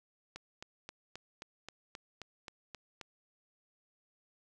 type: click train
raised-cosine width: 0.2 ms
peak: -27 dBFS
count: 11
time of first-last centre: 0.36-3.013 s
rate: 3.77 Hz
effects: none